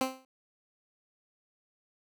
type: tone with exponential decay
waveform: 15% pulse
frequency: 261.6 Hz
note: C4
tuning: in tune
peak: -18 dBFS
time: 0.01-0.25 s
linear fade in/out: 1 ms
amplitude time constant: 51 ms
effects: none